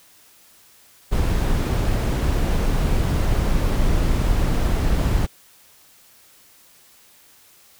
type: noise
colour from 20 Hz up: brown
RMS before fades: -19 dBFS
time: 1.11-5.27 s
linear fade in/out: 20 ms
effects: white hiss -52 dBFS RMS until 7.79 s